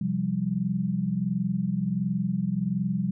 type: chord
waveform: sine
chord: C suspended fourth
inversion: none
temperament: equal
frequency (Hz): 130.81 / 174.61 / 196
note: C3 / F3 / G3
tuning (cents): 0 / 0 / 0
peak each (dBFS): -32 / -28 / -27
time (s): 0.01-3.11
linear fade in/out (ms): 5
effects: none